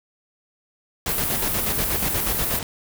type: noise with tremolo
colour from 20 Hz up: pink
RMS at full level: -25 dBFS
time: 1.06-2.63 s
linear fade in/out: 2 ms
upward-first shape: square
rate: 8.3 Hz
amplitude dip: 50%
type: high-pass noise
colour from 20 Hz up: pink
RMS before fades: -26 dBFS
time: 1.09-2.59 s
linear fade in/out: 2 ms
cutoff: 11000 Hz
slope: 24 dB/octave
type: clicks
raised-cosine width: 2 ms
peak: -21 dBFS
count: 4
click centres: 1.38 / 1.445 / 1.78 / 2.347 s
effects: none